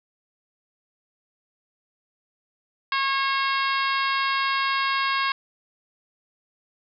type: harmonic tone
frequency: 544 Hz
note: C#5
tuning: 33 cents flat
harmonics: 2 / 3 / 4 / 5 / 6 / 7 / 8 / 9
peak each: -24 / -28 / -30 / -32 / -34 / -35 / -36 / -37 dBFS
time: 2.92-5.32 s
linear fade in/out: 2 ms
effects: none